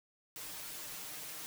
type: noise with comb filter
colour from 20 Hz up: white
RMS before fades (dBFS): -45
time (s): 0.36-1.46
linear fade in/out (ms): 0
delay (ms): 6.5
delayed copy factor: +0.9
effects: none